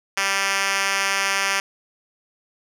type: tone with band-pass filter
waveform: 5% pulse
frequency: 196 Hz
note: G3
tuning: in tune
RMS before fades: -22 dBFS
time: 0.17-1.6 s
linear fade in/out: 2 ms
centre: 3700 Hz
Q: 0.65
effects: none